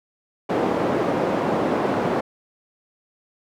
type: band-pass noise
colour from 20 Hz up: white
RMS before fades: -22 dBFS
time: 0.49-2.21 s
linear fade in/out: 10 ms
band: 200 to 570 Hz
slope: 12 dB/octave
effects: none